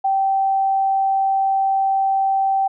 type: tone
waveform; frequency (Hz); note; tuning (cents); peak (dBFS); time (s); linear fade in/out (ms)
sine; 777; G5; -16; -15; 0.04-2.68; 10
effects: none